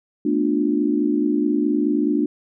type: chord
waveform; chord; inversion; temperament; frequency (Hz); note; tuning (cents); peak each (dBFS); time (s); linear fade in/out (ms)
sine; B half-diminished seventh; third; just; 222.2 / 246.9 / 296.3 / 355.6; A3 / B3 / D4 / F4; +17 / 0 / +15 / +31; -24 / -25 / -19 / -25; 0.25-2.26; 5
effects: none